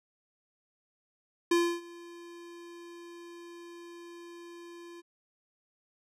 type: tone with ADSR envelope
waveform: square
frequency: 343.6 Hz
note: F4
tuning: 28 cents flat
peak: -22 dBFS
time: 1.51-5.02 s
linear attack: 6 ms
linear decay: 290 ms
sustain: -24 dB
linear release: 25 ms
effects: low-pass 10000 Hz 12 dB/octave